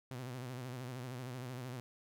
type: tone with vibrato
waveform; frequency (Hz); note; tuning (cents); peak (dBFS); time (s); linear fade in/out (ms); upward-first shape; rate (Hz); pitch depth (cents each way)
sawtooth; 125.9; B2; +34; -38; 0.11-1.8; 0; sine; 13; 87
effects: none